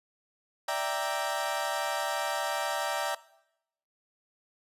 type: chord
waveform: 30% pulse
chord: E half-diminished seventh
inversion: third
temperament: equal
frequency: 587.3 / 659.3 / 784 / 932.3 Hz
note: D5 / E5 / G5 / Bb5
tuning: 0 / 0 / 0 / 0 cents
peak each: -32 dBFS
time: 0.68-3.15 s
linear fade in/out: 5 ms
effects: noise-tail reverb RT60 0.8 s tail -19 dB re dry + resampled to 32000 Hz